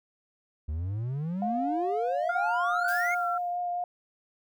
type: exponential sweep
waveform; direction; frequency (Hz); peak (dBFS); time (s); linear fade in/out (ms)
triangle; up; 71.9 to 2217; -27; 0.68-3.15; 10
type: tone with vibrato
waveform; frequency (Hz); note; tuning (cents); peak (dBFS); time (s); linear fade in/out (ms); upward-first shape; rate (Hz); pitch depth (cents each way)
sine; 708; F5; +23; -28; 1.42-3.84; 2; triangle; 4.7; 14
type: tone with pitch glide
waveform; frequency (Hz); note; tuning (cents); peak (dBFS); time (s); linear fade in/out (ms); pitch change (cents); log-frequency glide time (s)
sine; 1406 to 1357.3; F6 to F6; +11 to -50; -29; 2.29-3.38; 5; -61; 3.16-3.26
type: noise with exponential decay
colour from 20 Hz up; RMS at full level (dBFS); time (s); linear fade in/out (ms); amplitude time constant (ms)
blue; -39; 2.88-3.57; 2; 150
effects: none